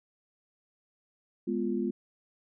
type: chord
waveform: sine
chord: F diminished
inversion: first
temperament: equal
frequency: 207.7 / 246.9 / 349.2 Hz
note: Ab3 / Cb4 / F4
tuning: 0 / 0 / 0 cents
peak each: -32 dBFS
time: 1.47-1.91 s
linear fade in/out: 10 ms
effects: none